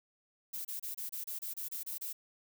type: noise bursts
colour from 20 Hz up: violet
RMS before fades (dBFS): -40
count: 11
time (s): 0.53-2.13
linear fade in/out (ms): 10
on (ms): 120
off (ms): 28
effects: none